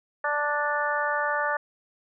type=harmonic tone; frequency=293.7 Hz; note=D4; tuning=in tune; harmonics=2 / 3 / 4 / 5 / 6; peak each=-30 / -30 / -30 / -30 / -30 dBFS; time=0.24-1.57 s; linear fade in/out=5 ms; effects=none